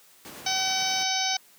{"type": "noise with tremolo", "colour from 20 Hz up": "pink", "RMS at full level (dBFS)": -41, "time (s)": [0.25, 1.03], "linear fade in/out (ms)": 0, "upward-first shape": "triangle", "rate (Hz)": 9.5, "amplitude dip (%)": 30}
{"type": "harmonic tone", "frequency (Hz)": 760, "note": "F#5", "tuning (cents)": 46, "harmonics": [1, 2, 3, 4, 5, 6, 7, 8], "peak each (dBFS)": [-30, -36, -33, -34, -32, -34, -31, -31], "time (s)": [0.46, 1.37], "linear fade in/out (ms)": 5}
{"type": "click", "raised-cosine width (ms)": 1, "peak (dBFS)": -37, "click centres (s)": 1.333}
{"effects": ["white hiss -56 dBFS RMS until 1.58 s", "high-pass 150 Hz 12 dB/octave"]}